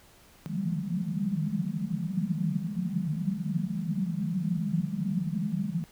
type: band-pass noise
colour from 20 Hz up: white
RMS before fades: -30 dBFS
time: 0.46-5.84 s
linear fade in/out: 0 ms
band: 150 to 210 Hz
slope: 96 dB/octave
effects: pink hiss -57 dBFS RMS until 5.91 s